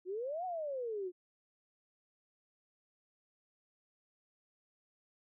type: exponential two-way sweep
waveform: sine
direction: up then down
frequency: 349.2 to 752 to 349.2 Hz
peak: -36 dBFS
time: 0.05-1.12 s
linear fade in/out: 50 ms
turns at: 0.45 s
effects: none